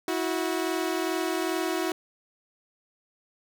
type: tone pair together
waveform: sawtooth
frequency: 324.7 / 367.1 Hz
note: E4 / F#4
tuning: -26 / -14 cents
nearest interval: major second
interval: 212 cents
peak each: -25 dBFS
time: 0.08-1.92 s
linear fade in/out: 2 ms
effects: none